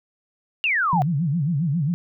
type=exponential sweep; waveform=sine; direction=down; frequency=2875 to 707 Hz; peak=-18 dBFS; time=0.64-1.02 s; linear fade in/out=0 ms
type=tone with vibrato; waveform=sine; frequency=155.56 Hz; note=D#3; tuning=in tune; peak=-19 dBFS; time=0.93-1.94 s; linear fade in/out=0 ms; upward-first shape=sine; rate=7.4 Hz; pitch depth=240 cents each way
effects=none